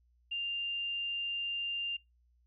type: tone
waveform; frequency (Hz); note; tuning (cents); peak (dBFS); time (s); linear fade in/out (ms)
sine; 2794; F7; 0; -33; 0.31-1.97; 10
effects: noise-tail reverb RT60 0.2 s tail -24 dB re dry + added 60 Hz sine -66 dBFS peak until 2.46 s